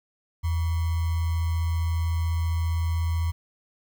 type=tone with sample-and-hold; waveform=sine; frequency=82.8 Hz; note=E2; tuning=8 cents sharp; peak=-22 dBFS; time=0.43-3.32 s; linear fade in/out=20 ms; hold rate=1050 Hz; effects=none